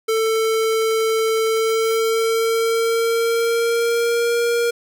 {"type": "tone with pitch glide", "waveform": "square", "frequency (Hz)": [444.6, 471], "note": ["A4", "A#4"], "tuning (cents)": [18, 18], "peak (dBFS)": -17, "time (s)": [0.08, 4.71], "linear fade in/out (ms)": 10, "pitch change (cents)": 100, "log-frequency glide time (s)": [1.46, 4.38], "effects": []}